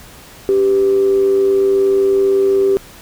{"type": "tone with amplitude modulation", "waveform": "sine", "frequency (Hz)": 391.7, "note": "G4", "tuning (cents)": -1, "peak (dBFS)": -7, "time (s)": [0.49, 2.77], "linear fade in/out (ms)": 0, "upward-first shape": "sine", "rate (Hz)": 108, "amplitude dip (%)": 45, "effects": ["tanh soft clip ceiling -4 dBFS", "pink hiss -39 dBFS RMS until 3.01 s"]}